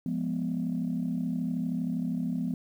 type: chord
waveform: sine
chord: F diminished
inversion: none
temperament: equal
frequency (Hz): 174.61 / 207.7 / 246.9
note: F3 / Ab3 / Cb4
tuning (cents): 0 / 0 / 0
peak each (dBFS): -31 / -34 / -30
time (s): 0.06-2.54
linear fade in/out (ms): 2
effects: tanh soft clip ceiling -21 dBFS + 10-bit